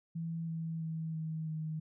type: tone with pitch steps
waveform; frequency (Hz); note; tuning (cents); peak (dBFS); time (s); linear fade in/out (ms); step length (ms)
sine; 165.1 / 163.02 / 160.96 / 158.92 / 156.92; E3 / E3 / E3 / D#3 / D#3; +3 / -19 / -41 / +37 / +15; -35; 0.15-1.8; 10; 330
effects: none